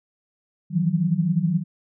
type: tone cluster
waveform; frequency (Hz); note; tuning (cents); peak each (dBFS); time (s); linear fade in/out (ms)
sine; 157.9 / 169.7 / 185.9; D#3 / F3 / F#3; +26 / -49 / +8; -23; 0.7-1.64; 50
effects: none